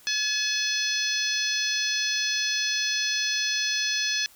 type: harmonic tone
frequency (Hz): 855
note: A5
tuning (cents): -50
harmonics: 2 / 3 / 4 / 5 / 6 / 7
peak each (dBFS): -31 / -31 / -31 / -31 / -31 / -31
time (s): 0.07-4.26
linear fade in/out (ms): 0
effects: white hiss -54 dBFS RMS until 4.35 s